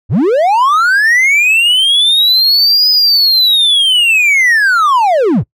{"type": "linear two-way sweep", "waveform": "triangle", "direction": "up then down", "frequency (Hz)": [70, 5030, 70], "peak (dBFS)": -5, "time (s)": [0.09, 5.44], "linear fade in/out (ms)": 50, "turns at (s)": 2.9, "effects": ["noise-tail reverb RT60 0.1 s tail -21 dB re dry"]}